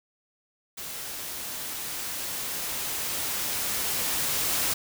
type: noise with level ramp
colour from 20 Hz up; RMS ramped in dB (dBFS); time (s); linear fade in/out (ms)
white; -37 to -26; 0.77-4.74; 10
effects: none